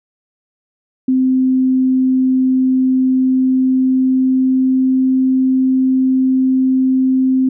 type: tone with pitch glide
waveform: sine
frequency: 259.2 to 260.7 Hz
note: C4 to C4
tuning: -16 to -6 cents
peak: -10 dBFS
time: 1.08-7.49 s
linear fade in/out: 5 ms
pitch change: +10 cents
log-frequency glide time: 3.15-5.18 s
effects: none